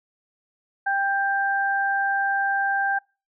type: tone pair together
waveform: sine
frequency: 790 / 1580 Hz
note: G5 / G6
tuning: +13 / +13 cents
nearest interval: octave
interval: 1200 cents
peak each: -23 dBFS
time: 0.86-2.99 s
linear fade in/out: 10 ms
effects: noise-tail reverb RT60 0.3 s tail -25 dB re dry